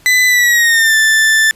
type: tone with pitch glide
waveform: 40% pulse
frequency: 2003 to 1764 Hz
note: B6 to A6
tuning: +24 to +4 cents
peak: -7 dBFS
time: 0.06-1.51 s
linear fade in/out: 0 ms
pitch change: -220 cents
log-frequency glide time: 0.27-0.96 s
effects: pink hiss -46 dBFS RMS until 1.55 s + resampled to 32000 Hz